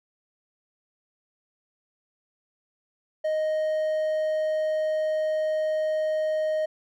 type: tone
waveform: triangle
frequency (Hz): 622.3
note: D#5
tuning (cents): 0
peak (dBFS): -21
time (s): 3.24-6.66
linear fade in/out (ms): 10
effects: none